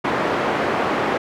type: band-pass noise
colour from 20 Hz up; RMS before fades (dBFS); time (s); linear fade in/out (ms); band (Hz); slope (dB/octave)
pink; -21; 0.04-1.18; 10; 280 to 1600; 12
effects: none